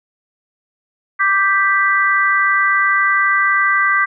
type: chord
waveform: sine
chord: G major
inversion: second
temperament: equal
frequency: 1174.7 / 1568 / 1975.5 Hz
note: D6 / G6 / B6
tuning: 0 / 0 / 0 cents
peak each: -16 dBFS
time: 1.19-4.06 s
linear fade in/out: 20 ms
effects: none